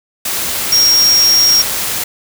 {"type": "tone in noise", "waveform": "sine", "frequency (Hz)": 5588, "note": "F8", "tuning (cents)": 0, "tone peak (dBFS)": -7, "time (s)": [0.72, 1.62], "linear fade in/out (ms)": 5, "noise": "white", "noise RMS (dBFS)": -18, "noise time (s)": [0.25, 2.04], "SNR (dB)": 8, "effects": []}